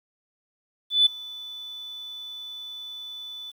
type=tone with ADSR envelope; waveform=sine; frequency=3490 Hz; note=A7; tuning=15 cents flat; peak=-12 dBFS; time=0.9-3.52 s; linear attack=160 ms; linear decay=11 ms; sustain=-23 dB; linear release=25 ms; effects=tanh soft clip ceiling -9 dBFS + 9-bit